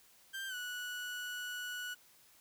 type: tone with pitch glide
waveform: 30% pulse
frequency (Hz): 1577 to 1471.4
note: G6 to F#6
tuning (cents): +10 to -10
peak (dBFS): -37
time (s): 0.33-1.95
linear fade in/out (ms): 20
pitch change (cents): -120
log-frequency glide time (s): 0.48-0.55
effects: white hiss -64 dBFS RMS until 2.4 s